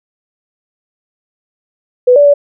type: tone with pitch steps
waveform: sine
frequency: 497.1 / 578 / 574 Hz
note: B4 / D5 / D5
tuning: +11 / -28 / -40 cents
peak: -3 dBFS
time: 2.07-2.34 s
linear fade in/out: 10 ms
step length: 90 ms
effects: none